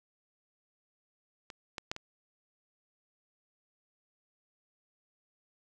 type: clicks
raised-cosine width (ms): 0.2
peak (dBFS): -27 / -20 / -16 / -24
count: 4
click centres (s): 1.502 / 1.782 / 1.915 / 1.964
effects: none